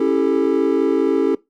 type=chord; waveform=triangle; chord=A dominant seventh; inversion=first; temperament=just; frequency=275 / 330 / 396 / 440 Hz; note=C#4 / E4 / G4 / A4; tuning=-14 / +2 / +18 / 0 cents; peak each=-18 dBFS; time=0-1.35 s; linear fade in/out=5 ms; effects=noise-tail reverb RT60 0.2 s tail -21 dB re dry + Opus 48 kbps